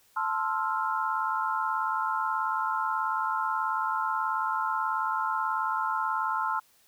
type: chord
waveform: sine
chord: F major seventh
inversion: first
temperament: equal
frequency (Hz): 880 / 1046.5 / 1318.5 / 1396.9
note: A5 / C6 / E6 / F6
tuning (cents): 0 / 0 / 0 / 0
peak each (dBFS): -31 / -31 / -32 / -33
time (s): 0.16-6.6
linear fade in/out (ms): 10
effects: white hiss -63 dBFS RMS until 6.87 s